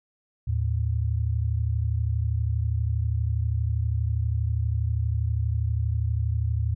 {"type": "tone pair together", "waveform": "sine", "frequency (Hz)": [78.3, 110.73], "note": ["D#2", "A2"], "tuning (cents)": [11, 11], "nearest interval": "tritone", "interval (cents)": 600, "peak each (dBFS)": [-25, -25], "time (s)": [0.47, 6.75], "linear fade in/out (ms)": 10, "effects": []}